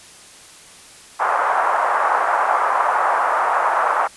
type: band-pass noise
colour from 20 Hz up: pink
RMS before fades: -18 dBFS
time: 1.19-4.08 s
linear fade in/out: 20 ms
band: 760 to 1300 Hz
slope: 24 dB/octave
effects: white hiss -43 dBFS RMS until 4.16 s + resampled to 24000 Hz